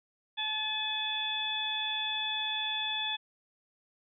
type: harmonic tone with a mistuned harmonic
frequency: 863 Hz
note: A5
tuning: 34 cents flat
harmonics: 1 / 2 / 3 / 4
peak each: -39 / -40 / -39 / -32 dBFS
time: 0.37-3.17 s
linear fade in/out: 20 ms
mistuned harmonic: 3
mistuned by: -24 cents
effects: none